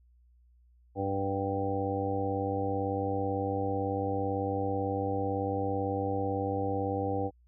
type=harmonic tone with a mistuned harmonic; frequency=98 Hz; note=G2; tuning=in tune; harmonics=1 / 2 / 3 / 4 / 5 / 6 / 7 / 8; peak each=-35 / -42 / -35 / -43 / -33 / -42 / -44 / -35 dBFS; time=0.95-7.31 s; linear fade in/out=50 ms; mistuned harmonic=7; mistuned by=+43 cents; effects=added 60 Hz sine -59 dBFS peak until 7.47 s